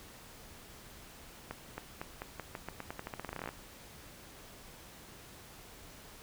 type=accelerating click train; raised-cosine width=0.5 ms; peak=-24 dBFS; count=23; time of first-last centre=1.51-3.49 s; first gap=270 ms; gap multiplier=0.87; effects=pink hiss -53 dBFS RMS until 6.22 s